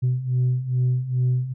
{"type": "beating tone pair", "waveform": "sine", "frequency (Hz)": [124.6, 127], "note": ["B2", "B2"], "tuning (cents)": [16, 49], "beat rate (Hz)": 2.4, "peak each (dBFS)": [-23, -19], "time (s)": [0.02, 1.54], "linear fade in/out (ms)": 20, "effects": ["tanh soft clip ceiling -15 dBFS"]}